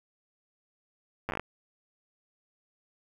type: slowing click train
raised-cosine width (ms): 0.5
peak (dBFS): -17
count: 8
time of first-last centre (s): 1.29-1.396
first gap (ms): 9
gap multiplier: 1.17
effects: 8-bit